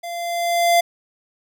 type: tone with level ramp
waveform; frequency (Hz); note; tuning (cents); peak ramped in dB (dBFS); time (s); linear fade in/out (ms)
square; 689; F5; -24; -29 to -12; 0.03-0.81; 10
effects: none